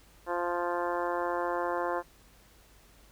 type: harmonic tone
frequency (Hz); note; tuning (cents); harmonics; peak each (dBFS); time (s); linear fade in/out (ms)
174.6; F3; 0; 2 / 3 / 4 / 5 / 6 / 7 / 8 / 9 / 10; -35 / -34 / -36 / -37 / -35 / -45 / -42 / -44 / -45; 0.26-2.03; 50
effects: added 50 Hz sine -60 dBFS peak until 3.11 s + pink hiss -60 dBFS RMS until 3.11 s